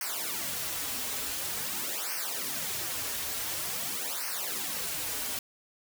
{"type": "noise with flanger", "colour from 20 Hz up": "white", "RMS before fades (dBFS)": -34, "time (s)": [0.01, 5.39], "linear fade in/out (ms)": 2, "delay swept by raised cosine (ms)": [0.27, 5.87], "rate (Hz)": 0.47, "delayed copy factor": -1, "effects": []}